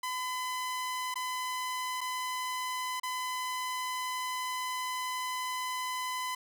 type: tone with dropouts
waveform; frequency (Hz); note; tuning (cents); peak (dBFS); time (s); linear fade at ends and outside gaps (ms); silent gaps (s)
sawtooth; 1011; B5; +40; -29; 0.03-6.35; 5; 1.142-1.156 / 2.008-2.012 / 2.999-3.032
effects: none